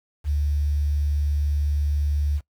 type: tone with quantisation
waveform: sine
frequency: 73 Hz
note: D2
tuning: 10 cents flat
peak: -20 dBFS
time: 0.24-2.41 s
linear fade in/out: 50 ms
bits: 8
effects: noise-tail reverb RT60 0.1 s tail -21 dB re dry